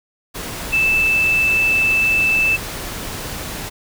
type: tone in noise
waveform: sine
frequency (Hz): 2637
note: E7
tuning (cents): 0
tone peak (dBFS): -13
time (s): 0.72-2.57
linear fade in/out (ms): 20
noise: pink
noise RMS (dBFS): -28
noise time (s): 0.34-3.7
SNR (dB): +12
effects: none